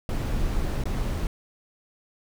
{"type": "noise with dropouts", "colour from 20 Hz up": "brown", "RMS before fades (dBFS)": -26, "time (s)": [0.09, 1.27], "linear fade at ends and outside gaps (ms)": 1, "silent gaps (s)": [0.838, 0.855], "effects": []}